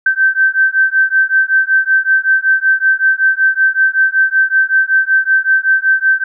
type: beating tone pair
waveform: sine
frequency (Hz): 1549 / 1554.3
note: G6 / G6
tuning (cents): -21 / -15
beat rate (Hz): 5.3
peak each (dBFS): -12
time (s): 0.06-6.24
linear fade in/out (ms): 5
effects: none